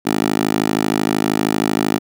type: tone with high-pass filter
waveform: 10% pulse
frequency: 52.9 Hz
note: G#1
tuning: 33 cents sharp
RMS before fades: -18 dBFS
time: 0.05-1.99 s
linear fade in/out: 20 ms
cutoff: 270 Hz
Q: 1.4
effects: none